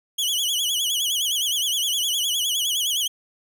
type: tone with vibrato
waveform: sawtooth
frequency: 3146 Hz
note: G7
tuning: 6 cents sharp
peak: -18 dBFS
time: 0.18-3.08 s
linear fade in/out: 10 ms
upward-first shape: sine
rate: 9.7 Hz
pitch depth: 140 cents each way
effects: none